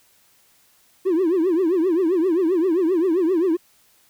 triangle tone with vibrato, 349.2 Hz, F4, in tune, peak -13 dBFS, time 1.05-3.57 s, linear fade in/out 20 ms, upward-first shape triangle, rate 7.6 Hz, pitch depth 220 cents each way, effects tanh soft clip ceiling -12 dBFS + white hiss -58 dBFS RMS until 4.09 s

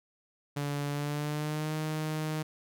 sawtooth tone with pitch glide, 144 to 155.23 Hz, D3 to D#3, -34 to -4 cents, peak -27 dBFS, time 0.56-2.43 s, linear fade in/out 10 ms, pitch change +130 cents, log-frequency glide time 0.9-1.74 s, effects none

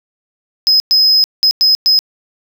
sine tone bursts at uneven times, 5080 Hz, D#8, 35 cents sharp, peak -4 dBFS, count 5, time 0.67-0.8 / 0.91-1.24 / 1.43-1.51 / 1.61-1.75 / 1.86-1.99 s, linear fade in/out 0 ms, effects tanh soft clip ceiling -6 dBFS + 7-bit

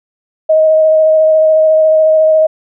sine tone with vibrato, 629 Hz, D#5, 19 cents sharp, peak -5 dBFS, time 0.49-2.47 s, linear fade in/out 10 ms, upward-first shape square, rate 14 Hz, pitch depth 10 cents each way, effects none

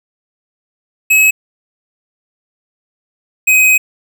square tone pair in turn, 2566 / 2522 Hz, E7 / D#7, -47 / +23 cents, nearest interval unison, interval 30 cents, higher first, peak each -7 dBFS, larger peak neither, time 1.1-1.31 / 3.47-3.78 s, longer second, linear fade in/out 10 ms, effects none

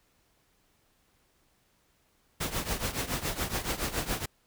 pink noise with tremolo, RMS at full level -29 dBFS, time 2.4-4.26 s, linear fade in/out 10 ms, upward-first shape triangle, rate 7.1 Hz, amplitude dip 85%, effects pink hiss -69 dBFS RMS until 4.46 s

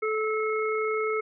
harmonic tone, 434.3 Hz, A4, 23 cents flat, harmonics 1 / 3 / 5, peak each -26 / -31 / -33 dBFS, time 0.02-1.21 s, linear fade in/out 10 ms, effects none

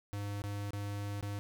square tone with dropouts, 101.8 Hz, G#2, 34 cents flat, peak -37 dBFS, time 0.13-1.39 s, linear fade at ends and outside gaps 0 ms, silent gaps 0.419-0.439 / 0.706-0.733 / 1.21-1.227 s, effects none

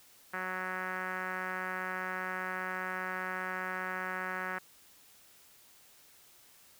5% pulse tone with low-pass filter, 185 Hz, F#3, in tune, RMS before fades -37 dBFS, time 0.33-4.59 s, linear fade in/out 10 ms, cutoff 1700 Hz, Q 2.8, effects white hiss -60 dBFS RMS until 6.79 s

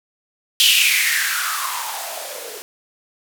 violet noise with band-pass filter sweep, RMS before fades -20 dBFS, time 0.6-2.62 s, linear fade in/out 0 ms, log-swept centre 3200 to 410 Hz, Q 6.5, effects none

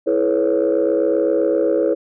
sine chord, C# minor seventh, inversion first, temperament equal with one note detuned, 329.6 / 426.2 / 493.9 / 554.4 Hz, E4 / G#4 / B4 / C#5, 0 / +45 / 0 / 0 cents, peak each -19 dBFS, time 0.06-1.95 s, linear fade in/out 20 ms, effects tanh soft clip ceiling -8 dBFS

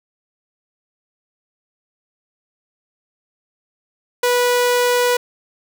sawtooth tone, 490 Hz, B4, 14 cents flat, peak -10 dBFS, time 4.23-5.17 s, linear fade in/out 5 ms, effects none

